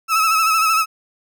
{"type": "tone with vibrato", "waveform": "35% pulse", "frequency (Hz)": 1300, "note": "E6", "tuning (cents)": -24, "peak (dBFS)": -12, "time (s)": [0.08, 0.86], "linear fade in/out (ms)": 50, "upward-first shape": "sine", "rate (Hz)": 13, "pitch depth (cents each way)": 45, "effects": []}